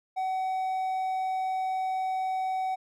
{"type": "tone", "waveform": "triangle", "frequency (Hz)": 754, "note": "F#5", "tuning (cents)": 32, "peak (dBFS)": -25, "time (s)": [0.16, 2.76], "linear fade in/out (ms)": 20, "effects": []}